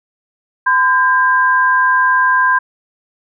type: tone pair together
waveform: sine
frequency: 1018.2 / 1600 Hz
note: C6 / G6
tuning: -47 / +35 cents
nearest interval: minor sixth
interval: 782 cents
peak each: -12 dBFS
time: 0.66-2.59 s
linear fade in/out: 10 ms
effects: none